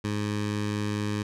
15% pulse tone with notch filter, 104.4 Hz, G#2, 10 cents sharp, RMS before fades -29 dBFS, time 0.04-1.23 s, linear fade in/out 5 ms, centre 680 Hz, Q 1.3, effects low-pass 8000 Hz 12 dB/octave

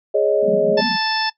sine chord, Ab suspended fourth, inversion none, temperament equal, 415.3 / 554.4 / 622.3 Hz, Ab4 / Db5 / Eb5, 0 / 0 / 0 cents, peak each -18 dBFS, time 0.14-0.81 s, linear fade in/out 10 ms
pink band-pass noise, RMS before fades -26 dBFS, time 0.42-0.97 s, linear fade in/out 10 ms, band 170 to 240 Hz, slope 96 dB/octave
harmonic tone, 880 Hz, A5, in tune, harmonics 1 / 2 / 3 / 4 / 5 / 6, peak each -22 / -24 / -30 / -28 / -30 / -24 dBFS, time 0.77-1.3 s, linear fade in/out 10 ms
effects noise-tail reverb RT60 0.1 s tail -18 dB re dry

